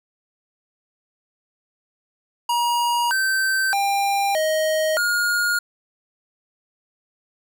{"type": "tone with pitch steps", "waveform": "square", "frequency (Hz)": [953, 1550, 797, 627, 1427], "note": ["A#5", "G6", "G5", "D#5", "F6"], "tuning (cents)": [38, -20, 28, 13, 37], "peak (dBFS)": -19, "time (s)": [2.49, 5.59], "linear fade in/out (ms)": 5, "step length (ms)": 620, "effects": []}